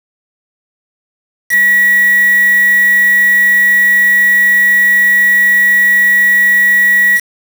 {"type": "tone with quantisation", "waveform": "sine", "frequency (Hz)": 1926, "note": "B6", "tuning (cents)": -44, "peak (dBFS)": -6, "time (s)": [1.49, 7.21], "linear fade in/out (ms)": 50, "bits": 3, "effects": []}